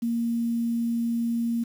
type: tone with quantisation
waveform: sine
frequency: 233.1 Hz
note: A#3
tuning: in tune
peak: -23 dBFS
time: 0.02-1.64 s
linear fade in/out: 10 ms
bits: 8
effects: none